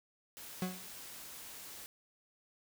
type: noise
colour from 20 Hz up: white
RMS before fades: -49 dBFS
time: 0.37-1.86 s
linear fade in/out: 0 ms
type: tone with exponential decay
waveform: 40% pulse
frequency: 183.9 Hz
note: F#3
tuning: 10 cents flat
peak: -30 dBFS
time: 0.62-0.91 s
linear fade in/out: 2 ms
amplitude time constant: 62 ms
effects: none